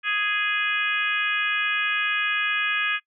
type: harmonic tone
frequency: 415.3 Hz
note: G#4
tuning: in tune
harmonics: 3 / 4 / 5 / 6 / 7 / 8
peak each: -31 / -25 / -32 / -26 / -33 / -37 dBFS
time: 0.03-3 s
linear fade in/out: 50 ms
effects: noise-tail reverb RT60 0.1 s tail -23 dB re dry